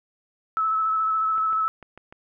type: tone with vibrato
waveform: sine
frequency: 1302 Hz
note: E6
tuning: 22 cents flat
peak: -20 dBFS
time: 0.57-1.68 s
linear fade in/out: 0 ms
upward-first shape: square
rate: 14 Hz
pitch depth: 16 cents each way
type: click train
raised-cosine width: 0.5 ms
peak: -28 dBFS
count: 6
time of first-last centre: 1.38-2.125 s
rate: 6.71 Hz
effects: none